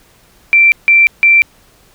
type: tone bursts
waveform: sine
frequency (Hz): 2349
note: D7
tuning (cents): 0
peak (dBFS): -4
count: 3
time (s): 0.53-1.42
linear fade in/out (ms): 0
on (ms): 190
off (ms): 160
effects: pink hiss -48 dBFS RMS until 1.94 s

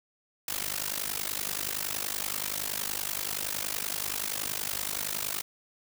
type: noise with amplitude modulation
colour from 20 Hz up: white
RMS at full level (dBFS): -29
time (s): 0.48-5.42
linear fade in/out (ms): 2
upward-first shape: sine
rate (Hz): 50.6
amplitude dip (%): 95
effects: none

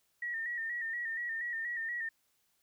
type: tone with vibrato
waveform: sine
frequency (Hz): 1864.7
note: A#6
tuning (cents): 0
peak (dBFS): -34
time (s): 0.22-2.09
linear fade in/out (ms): 5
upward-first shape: square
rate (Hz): 4.2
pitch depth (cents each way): 49
effects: white hiss -75 dBFS RMS until 2.62 s

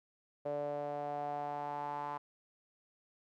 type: tone with band-pass filter sweep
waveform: sawtooth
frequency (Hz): 145.5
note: D3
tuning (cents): -16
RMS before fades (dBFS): -39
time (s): 0.45-2.18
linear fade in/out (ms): 10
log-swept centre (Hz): 570 to 950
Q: 5.7
effects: none

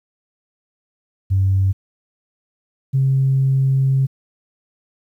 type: tone pair in turn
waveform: sine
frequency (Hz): 96 / 134.31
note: G2 / C3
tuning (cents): -36 / +46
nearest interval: tritone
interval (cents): 582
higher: second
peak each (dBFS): -12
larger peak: neither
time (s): 1.3-1.73 / 2.93-4.07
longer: second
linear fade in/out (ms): 20
effects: tanh soft clip ceiling -8 dBFS + 9-bit

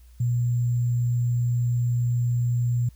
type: tone with sample-and-hold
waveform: sine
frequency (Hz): 121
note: B2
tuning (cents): -35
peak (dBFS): -20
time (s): 0.2-2.89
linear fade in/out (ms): 5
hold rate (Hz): 7350
effects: added 60 Hz sine -47 dBFS peak until 2.95 s + white hiss -63 dBFS RMS until 2.95 s

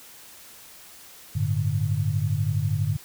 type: chord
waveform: sine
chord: G suspended second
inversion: none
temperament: just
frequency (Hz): 98 / 110.25 / 147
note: G2 / A2 / D3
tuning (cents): 0 / +4 / +2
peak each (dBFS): -26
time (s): 1.35-2.97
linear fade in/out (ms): 10
effects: white hiss -47 dBFS RMS until 3.04 s

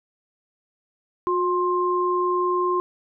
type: tone pair together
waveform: sine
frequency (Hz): 360.5 / 1055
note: F#4 / C6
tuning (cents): -45 / +14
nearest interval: octave + perfect fifth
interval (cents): 1859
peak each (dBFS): -22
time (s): 1.27-2.8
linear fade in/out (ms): 0
effects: none

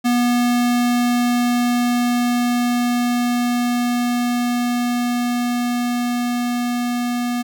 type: tone with level ramp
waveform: square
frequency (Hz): 242.7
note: B3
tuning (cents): -30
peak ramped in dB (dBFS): -15 to -20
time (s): 0.04-7.43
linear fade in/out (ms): 20
effects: none

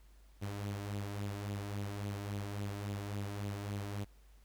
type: tone with flanger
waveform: sawtooth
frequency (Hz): 101.4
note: G#2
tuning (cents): -41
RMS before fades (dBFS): -40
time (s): 0.41-4.05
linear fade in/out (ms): 20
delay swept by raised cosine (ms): 0.27 to 3.17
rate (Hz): 3.6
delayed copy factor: +0.5
effects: added 50 Hz sine -58 dBFS peak until 4.44 s + pink hiss -70 dBFS RMS until 4.44 s

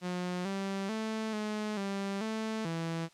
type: tone with pitch steps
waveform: sawtooth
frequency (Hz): 179.6 / 195.2 / 219.7 / 212.5 / 197.2 / 220 / 165.1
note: F3 / G3 / A3 / G#3 / G3 / A3 / E3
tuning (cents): +49 / -7 / -2 / +40 / +11 / 0 / +3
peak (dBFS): -29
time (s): 0.01-3.09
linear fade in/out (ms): 50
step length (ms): 440
effects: white hiss -62 dBFS RMS until 3.13 s + low-pass 7000 Hz 12 dB/octave

